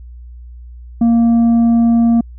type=tone with tanh clipping; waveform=triangle; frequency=232.5 Hz; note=A#3; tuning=4 cents flat; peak=-9 dBFS; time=1.01-2.21 s; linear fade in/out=5 ms; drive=9 dB; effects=added 60 Hz sine -31 dBFS peak until 2.38 s